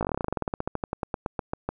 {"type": "slowing click train", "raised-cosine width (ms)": 1, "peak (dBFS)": -13, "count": 27, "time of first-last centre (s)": [0.01, 1.69], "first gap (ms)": 18, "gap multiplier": 1.09, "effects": []}